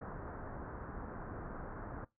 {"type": "low-pass noise", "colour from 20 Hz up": "pink", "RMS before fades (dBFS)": -45, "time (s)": [0.01, 2.05], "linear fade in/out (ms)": 10, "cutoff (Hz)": 1600, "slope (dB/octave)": 48, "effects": ["noise-tail reverb RT60 0.2 s tail -20 dB re dry"]}